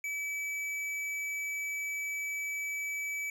triangle tone with tanh clipping, 2296 Hz, D7, 40 cents flat, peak -35 dBFS, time 0.04-3.3 s, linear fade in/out 2 ms, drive 17 dB, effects none

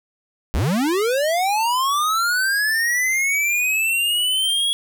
square linear sweep, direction up, 46.25 to 3347 Hz, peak -18 dBFS, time 0.54-4.73 s, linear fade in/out 0 ms, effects none

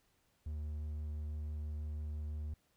triangle tone, 75.5 Hz, D2, 48 cents sharp, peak -36 dBFS, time 0.46-2.54 s, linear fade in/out 5 ms, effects pink hiss -75 dBFS RMS until 2.76 s

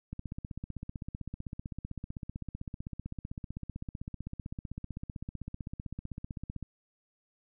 click train, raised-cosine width 5 ms, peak -26 dBFS, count 103, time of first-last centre 0.13-6.627 s, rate 15.7 Hz, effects none

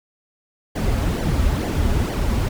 brown noise with flanger, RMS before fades -20 dBFS, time 0.75-2.49 s, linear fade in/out 10 ms, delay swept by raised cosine 0.76 to 6.66 ms, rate 2.2 Hz, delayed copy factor -0.8, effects none

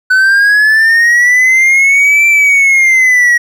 triangle linear two-way sweep, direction up then down, 1500 to 2349 to 1899 Hz, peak -3 dBFS, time 0.1-3.38 s, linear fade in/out 10 ms, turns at 2.27 s, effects none

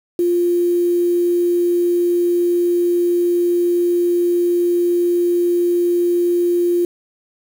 sine tone with quantisation, 349.2 Hz, F4, in tune, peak -13 dBFS, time 0.19-6.85 s, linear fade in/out 2 ms, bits 6, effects none

